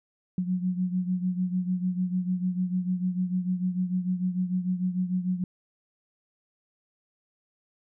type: beating tone pair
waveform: sine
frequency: 180.9 / 187.6 Hz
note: F#3 / F#3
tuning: -39 / +24 cents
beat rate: 6.7 Hz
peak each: -26 / -31 dBFS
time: 0.38-5.44 s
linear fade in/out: 2 ms
effects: none